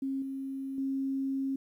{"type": "tone with level steps", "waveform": "sine", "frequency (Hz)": 270, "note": "C#4", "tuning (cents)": -45, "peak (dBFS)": [-30, -34, -29], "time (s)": [0.02, 1.56], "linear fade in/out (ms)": 5, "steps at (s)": [0.22, 0.78], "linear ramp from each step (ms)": 2, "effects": ["11-bit"]}